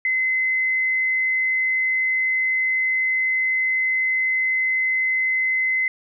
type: tone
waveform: sine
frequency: 2048 Hz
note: C7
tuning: 38 cents flat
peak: -18 dBFS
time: 0.05-5.88 s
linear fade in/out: 2 ms
effects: none